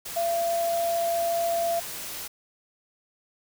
sine tone in noise, 679 Hz, F5, 49 cents flat, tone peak -23 dBFS, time 0.16-1.8 s, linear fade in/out 10 ms, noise white, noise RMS -36 dBFS, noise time 0.05-2.28 s, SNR +10 dB, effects none

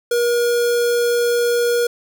square tone with notch filter, 477.2 Hz, A#4, 41 cents sharp, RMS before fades -17 dBFS, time 0.11-1.87 s, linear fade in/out 5 ms, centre 2200 Hz, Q 1.9, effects none

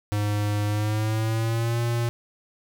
square tone with pitch glide, 103.83 to 117.9 Hz, G#2 to A#2, 0 to +20 cents, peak -23 dBFS, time 0.12-2.09 s, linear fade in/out 0 ms, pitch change +220 cents, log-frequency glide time 0.66-1.8 s, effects none

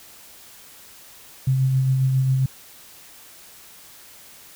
sine tone with tremolo, 131.9 Hz, C3, 14 cents sharp, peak -15 dBFS, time 1.47-2.46 s, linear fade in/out 5 ms, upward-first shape sine, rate 7.4 Hz, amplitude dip 30%, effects white hiss -46 dBFS RMS until 4.55 s

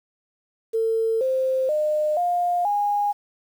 sine tone with pitch steps, 450 / 522.9 / 607.7 / 706.1 / 820.6 Hz, A4 / C5 / D#5 / F5 / G#5, +39 / -1 / -41 / +19 / -21 cents, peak -19 dBFS, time 0.73-3.13 s, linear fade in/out 20 ms, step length 480 ms, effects 8-bit

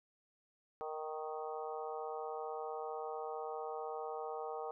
harmonic tone with a mistuned harmonic, 155.56 Hz, D#3, in tune, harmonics 3 / 4 / 5 / 6 / 7 / 8, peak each -43 / -48 / -44 / -51 / -51 / -51 dBFS, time 0.81-4.71 s, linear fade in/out 0 ms, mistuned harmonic 7, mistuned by +15 cents, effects none

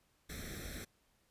pink noise with comb filter, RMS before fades -45 dBFS, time 0.29-0.85 s, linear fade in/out 10 ms, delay 0.52 ms, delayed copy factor +0.85, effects pink hiss -74 dBFS RMS until 1.3 s + resampled to 32000 Hz

